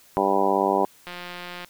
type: harmonic tone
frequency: 98 Hz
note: G2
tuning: in tune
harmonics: 2 / 3 / 4 / 5 / 6 / 7 / 8 / 9 / 10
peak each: -31 / -29 / -25 / -29 / -27 / -29 / -25 / -29 / -26 dBFS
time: 0.17-0.85 s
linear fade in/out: 0 ms
type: click train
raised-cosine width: 0.3 ms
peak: -20 dBFS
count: 103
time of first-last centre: 1.07-1.646 s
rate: 177 Hz
effects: white hiss -54 dBFS RMS until 1.69 s